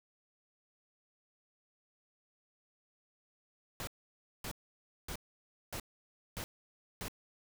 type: noise bursts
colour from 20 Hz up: pink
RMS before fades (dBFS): -41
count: 6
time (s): 3.8-7.082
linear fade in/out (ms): 0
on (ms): 72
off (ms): 570
effects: none